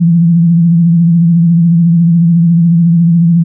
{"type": "tone with vibrato", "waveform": "sine", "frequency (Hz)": 169, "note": "E3", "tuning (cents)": 43, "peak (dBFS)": -4, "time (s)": [0, 3.44], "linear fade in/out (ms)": 20, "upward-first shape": "triangle", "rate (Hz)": 14, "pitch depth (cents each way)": 63, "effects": []}